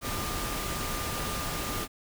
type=tone in noise; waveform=sine; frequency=1202 Hz; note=D6; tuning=40 cents sharp; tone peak=-39 dBFS; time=0.01-1.88 s; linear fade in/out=50 ms; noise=pink; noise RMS=-33 dBFS; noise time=0.01-1.88 s; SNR=-9 dB; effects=none